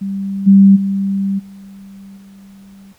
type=tone with level steps; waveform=sine; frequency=196 Hz; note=G3; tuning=in tune; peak=-18 / -3 / -14 / -33 / -37 dBFS; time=0.01-2.93 s; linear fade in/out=10 ms; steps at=0.46 / 0.75 / 1.38 / 2.16 s; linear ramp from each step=20 ms; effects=pink hiss -52 dBFS RMS until 2.98 s